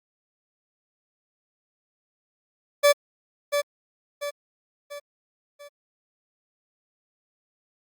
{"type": "tone with echo", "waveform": "40% pulse", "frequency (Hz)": 578, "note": "D5", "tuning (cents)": -28, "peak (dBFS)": -13, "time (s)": [2.83, 2.93], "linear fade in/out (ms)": 20, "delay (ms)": 690, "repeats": 4, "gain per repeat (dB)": -7, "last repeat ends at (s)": 5.69, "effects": ["Opus 48 kbps"]}